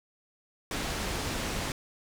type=low-pass noise; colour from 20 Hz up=pink; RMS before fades=-33 dBFS; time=0.71-1.72 s; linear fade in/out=2 ms; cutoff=8300 Hz; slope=12 dB/octave; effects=none